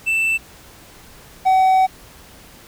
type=tone pair in turn; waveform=triangle; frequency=2659 / 755.5 Hz; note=E7 / F#5; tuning=+14 / +36 cents; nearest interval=octave + minor seventh; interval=2178 cents; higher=first; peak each=-14 / -9 dBFS; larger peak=second; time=0.06-0.38 / 1.45-1.87 s; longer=second; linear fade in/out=20 ms; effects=pink hiss -44 dBFS RMS until 2.67 s